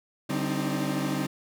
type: tone cluster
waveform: 40% pulse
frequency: 144.4 / 193 / 262.6 / 301.5 / 314.7 Hz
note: D3 / G3 / C4 / D4 / D#4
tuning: -29 / -27 / +6 / +46 / +20 cents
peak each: -32 / -32 / -31 / -34 / -33 dBFS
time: 0.29-1.27 s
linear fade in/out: 10 ms
effects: none